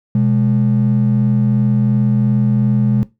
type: ring-modulated tone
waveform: triangle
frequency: 167 Hz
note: E3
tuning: 23 cents sharp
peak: -5 dBFS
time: 0.15-3.03 s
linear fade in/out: 0 ms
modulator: 41.4 Hz
effects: noise-tail reverb RT60 0.2 s tail -19 dB re dry + tanh soft clip ceiling -5 dBFS

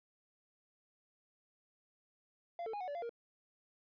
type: tone with pitch steps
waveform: triangle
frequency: 688 / 445.1 / 823 / 736 / 576 / 689 / 469 Hz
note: F5 / A4 / G#5 / F#5 / D5 / F5 / A#4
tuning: -26 / +20 / -16 / -9 / -34 / -24 / +11 cents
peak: -37 dBFS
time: 2.59-3.094 s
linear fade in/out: 2 ms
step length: 72 ms
effects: resampled to 11025 Hz

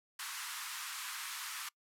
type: band-pass noise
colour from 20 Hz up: pink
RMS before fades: -43 dBFS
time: 0.19-1.69 s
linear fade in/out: 5 ms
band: 1000 to 14000 Hz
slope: 48 dB/octave
effects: noise-tail reverb RT60 0.1 s tail -25 dB re dry

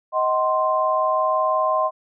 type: chord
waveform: sine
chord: C diminished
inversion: first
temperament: just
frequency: 627.9 / 753.5 / 1046.5 Hz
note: Eb5 / Gb5 / C6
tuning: +16 / +31 / 0 cents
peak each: -21 / -26 / -20 dBFS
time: 0.12-1.91 s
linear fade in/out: 50 ms
effects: none

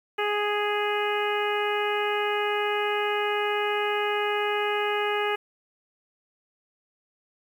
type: harmonic tone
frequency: 415.3 Hz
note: G#4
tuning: in tune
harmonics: 1 / 2 / 3 / 4 / 5 / 6 / 7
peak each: -27 / -30 / -32 / -33 / -34 / -35 / -35 dBFS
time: 0.18-5.36 s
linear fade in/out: 10 ms
effects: 9-bit

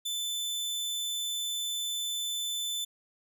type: tone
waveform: sawtooth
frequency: 3520 Hz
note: A7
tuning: in tune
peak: -28 dBFS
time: 0.05-2.85 s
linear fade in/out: 10 ms
effects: none

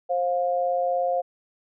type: tone pair together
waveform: sine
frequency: 530 / 706.6 Hz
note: C5 / F5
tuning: +22 / +20 cents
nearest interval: perfect fourth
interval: 498 cents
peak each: -24 dBFS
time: 0.09-1.22 s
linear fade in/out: 20 ms
effects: none

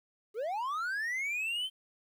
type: linear sweep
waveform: triangle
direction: up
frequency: 392 to 3136 Hz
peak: -30 dBFS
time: 0.34-1.7 s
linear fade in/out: 50 ms
effects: 11-bit

